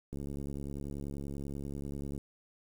click train, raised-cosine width 3 ms, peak -28 dBFS, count 145, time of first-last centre 0.13-2.178 s, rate 70.3 Hz, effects 9-bit

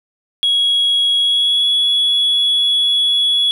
sine tone with pitch glide, 3322 to 3376 Hz, G#7 to G#7, 0 to +28 cents, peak -10 dBFS, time 0.43-3.51 s, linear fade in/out 0 ms, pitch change +28 cents, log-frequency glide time 1.19-1.67 s, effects tanh soft clip ceiling -9 dBFS + 8-bit

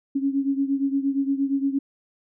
sine beating tone pair, 273.3 / 281.9 Hz, C#4 / C#4, -24 / +29 cents, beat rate 8.6 Hz, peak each -22 / -26 dBFS, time 0.15-1.79 s, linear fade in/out 10 ms, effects none

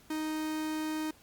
45% pulse tone, 311.1 Hz, D#4, in tune, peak -32 dBFS, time 0.1-1.11 s, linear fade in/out 5 ms, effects pink hiss -60 dBFS RMS until 1.22 s + Opus 48 kbps

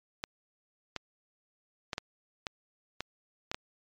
clicks, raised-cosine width 0.2 ms, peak -16 dBFS, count 8, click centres 0.239 / 0.963 / 1.932 / 1.981 / 2.468 / 3.006 / 3.515 / 3.545 s, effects low-pass 7000 Hz 12 dB/octave + MP3 96 kbps

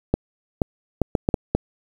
clicks, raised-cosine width 2 ms, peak -4 dBFS, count 7, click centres 0.14 / 0.618 / 1.017 / 1.152 / 1.289 / 1.342 / 1.55 s, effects 7-bit

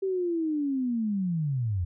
sine linear sweep, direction down, 390.6 to 82.41 Hz, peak -25 dBFS, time 0.02-1.85 s, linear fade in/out 10 ms, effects none

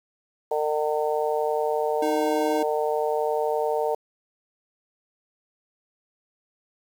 harmonic tone, 151.7 Hz, D#3, 44 cents flat, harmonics 3 / 4 / 5 / 6, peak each -25 / -27 / -29 / -31 dBFS, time 0.51-3.95 s, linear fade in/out 5 ms
square tone, 310.4 Hz, D#4, 4 cents flat, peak -27 dBFS, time 2.02-2.63 s, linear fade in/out 5 ms
effects 8-bit

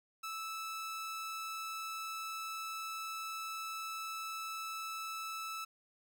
sawtooth tone, 1312 Hz, E6, 9 cents flat, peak -36 dBFS, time 0.23-5.65 s, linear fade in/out 10 ms, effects none

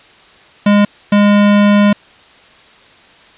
square tone bursts at uneven times, 205 Hz, G#3, 22 cents flat, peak -7 dBFS, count 2, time 0.66-0.85 / 1.12-1.93 s, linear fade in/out 5 ms, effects white hiss -43 dBFS RMS until 3.37 s + resampled to 8000 Hz

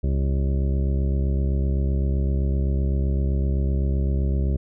harmonic tone, 67.8 Hz, C#2, 38 cents flat, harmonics 1 / 2 / 3 / 4 / 5 / 6 / 8 / 9, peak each -20 / -27 / -31 / -40 / -36 / -37 / -42 / -44 dBFS, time 0.03-4.57 s, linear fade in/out 10 ms, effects none

